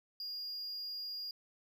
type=tone with amplitude modulation; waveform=triangle; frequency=4833 Hz; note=D8; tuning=49 cents sharp; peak=-37 dBFS; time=0.2-1.31 s; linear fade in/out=2 ms; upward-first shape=sine; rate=208 Hz; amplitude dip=30%; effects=none